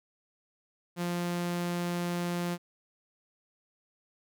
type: tone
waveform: sawtooth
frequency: 174.61 Hz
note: F3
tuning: in tune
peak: -26 dBFS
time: 0.96-2.58 s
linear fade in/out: 50 ms
effects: none